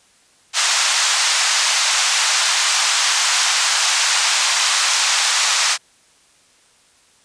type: band-pass noise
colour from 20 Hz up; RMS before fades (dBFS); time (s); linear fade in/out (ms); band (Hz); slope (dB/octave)
white; -17; 0.53-5.78; 50; 810 to 7400; 24
effects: white hiss -54 dBFS RMS until 7.24 s + resampled to 22050 Hz